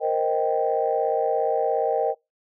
sine chord, C minor seventh, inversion third, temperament equal, 466.2 / 523.3 / 622.3 / 784 Hz, Bb4 / C5 / Eb5 / G5, 0 / 0 / 0 / 0 cents, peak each -24 / -27 / -25 / -25 dBFS, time 0-2.15 s, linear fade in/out 50 ms, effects noise-tail reverb RT60 0.2 s tail -23 dB re dry + tanh soft clip ceiling -10 dBFS

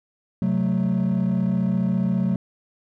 triangle chord, F# diminished, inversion second, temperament equal, 130.81 / 185 / 220 Hz, C3 / F#3 / A3, 0 / 0 / 0 cents, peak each -24 / -18 / -22 dBFS, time 0.42-2.36 s, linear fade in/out 2 ms, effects tanh soft clip ceiling -13 dBFS

